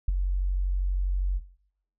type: tone with ADSR envelope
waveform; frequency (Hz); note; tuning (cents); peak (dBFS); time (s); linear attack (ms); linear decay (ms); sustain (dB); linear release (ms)
sine; 46.25; F#1; 0; -16; 0.08-1.41; 6; 11; -6; 46
effects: noise-tail reverb RT60 0.7 s tail -19 dB re dry + tanh soft clip ceiling -14 dBFS